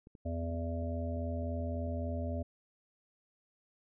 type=clicks; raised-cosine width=3 ms; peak=-40 dBFS; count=12; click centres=0.071 / 0.152 / 0.434 / 0.508 / 0.546 / 0.827 / 1.167 / 1.43 / 1.604 / 1.753 / 1.872 / 2.088 s
type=harmonic tone; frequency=83.6 Hz; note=E2; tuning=25 cents sharp; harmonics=1 / 3 / 5 / 7 / 8; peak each=-35 / -40 / -49 / -42 / -45 dBFS; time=0.25-2.43 s; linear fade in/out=10 ms
effects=none